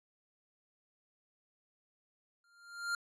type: tone with exponential growth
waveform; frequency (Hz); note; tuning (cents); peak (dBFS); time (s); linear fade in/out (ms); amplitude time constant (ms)
square; 1396.9; F6; 0; -31; 2.44-2.95; 2; 110
effects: low-pass 9000 Hz 12 dB/octave